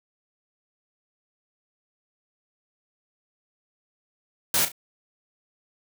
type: noise with echo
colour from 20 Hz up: white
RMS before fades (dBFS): -22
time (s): 4.54-4.65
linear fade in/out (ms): 2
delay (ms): 34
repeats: 2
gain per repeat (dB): -10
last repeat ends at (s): 4.718
effects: none